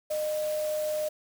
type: tone in noise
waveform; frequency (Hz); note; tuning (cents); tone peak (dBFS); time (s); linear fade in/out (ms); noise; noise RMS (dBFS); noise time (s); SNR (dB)
sine; 611; D#5; -32; -27; 0.1-1.09; 10; white; -42; 0.1-1.09; +12
effects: none